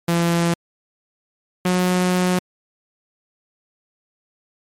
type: tone pair in turn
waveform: sawtooth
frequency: 170 / 181.53 Hz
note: F3 / F#3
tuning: -46 / -33 cents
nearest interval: minor second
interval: 113 cents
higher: second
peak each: -12 dBFS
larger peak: neither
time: 0.08-0.54 / 1.65-2.39 s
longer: second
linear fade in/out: 5 ms
effects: MP3 64 kbps